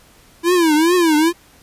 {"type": "tone with vibrato", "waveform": "square", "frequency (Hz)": 330.3, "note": "E4", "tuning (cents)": 4, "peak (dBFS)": -12, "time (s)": [0.43, 1.33], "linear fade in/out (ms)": 50, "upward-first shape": "triangle", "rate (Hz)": 2.4, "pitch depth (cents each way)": 190, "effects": ["pink hiss -49 dBFS RMS until 1.62 s", "resampled to 32000 Hz"]}